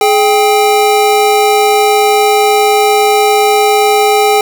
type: tone pair together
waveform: square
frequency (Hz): 421.4 / 791.6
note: G#4 / G5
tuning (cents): +25 / +17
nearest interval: major seventh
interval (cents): 1092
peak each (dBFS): -10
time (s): 0.01-4.41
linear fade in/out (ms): 2
effects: none